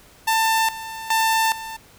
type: tone with tremolo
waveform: sawtooth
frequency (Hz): 892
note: A5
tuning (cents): +23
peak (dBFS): -13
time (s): 0.27-1.77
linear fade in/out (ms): 10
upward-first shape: square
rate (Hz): 1.2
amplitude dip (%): 80
effects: pink hiss -50 dBFS RMS until 1.98 s